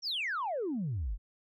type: exponential sweep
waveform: sine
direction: down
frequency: 5790 to 39.61 Hz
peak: -30 dBFS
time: 0.02-1.18 s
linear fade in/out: 50 ms
effects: tanh soft clip ceiling -28 dBFS